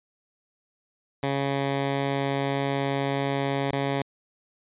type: tone with dropouts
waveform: 10% pulse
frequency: 138.59 Hz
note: C#3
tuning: in tune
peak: -16 dBFS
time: 1.23-4.02 s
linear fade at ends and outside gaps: 2 ms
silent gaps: 3.712-3.729 s
effects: resampled to 8000 Hz